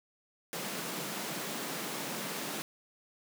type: high-pass noise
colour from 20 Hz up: pink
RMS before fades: -38 dBFS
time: 0.53-2.62 s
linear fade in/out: 0 ms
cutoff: 150 Hz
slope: 48 dB/octave
effects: none